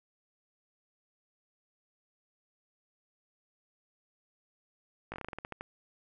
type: slowing click train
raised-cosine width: 0.5 ms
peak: -24 dBFS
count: 12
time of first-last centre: 5.12-5.61 s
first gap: 18 ms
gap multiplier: 1.17
effects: none